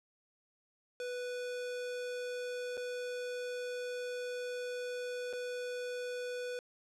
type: tone with dropouts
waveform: square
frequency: 493.9 Hz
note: B4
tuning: in tune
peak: -38 dBFS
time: 1-6.59 s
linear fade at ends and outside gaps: 1 ms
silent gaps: 2.771-2.776 / 5.329-5.334 s
effects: low-pass 8000 Hz 12 dB/octave